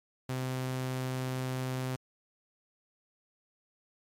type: tone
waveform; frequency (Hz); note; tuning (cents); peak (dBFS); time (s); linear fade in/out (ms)
sawtooth; 129.2; C3; -21; -28; 0.29-1.96; 5
effects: MP3 96 kbps